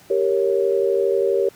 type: chord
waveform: sine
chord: G diminished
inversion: none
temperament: equal with one note detuned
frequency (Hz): 392 / 464.3 / 554.4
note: G4 / Bb4 / Db5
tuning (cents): 0 / -7 / 0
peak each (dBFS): -19 / -21 / -22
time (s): 0.1-1.49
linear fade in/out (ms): 5
effects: pink hiss -49 dBFS RMS until 1.55 s + high-pass 80 Hz 12 dB/octave